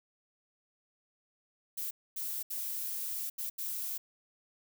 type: noise bursts at uneven times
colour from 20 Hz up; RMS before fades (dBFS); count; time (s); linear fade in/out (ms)
violet; -37; 5; 1.77-1.91 / 2.16-2.43 / 2.5-3.3 / 3.38-3.5 / 3.58-3.98; 10
effects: none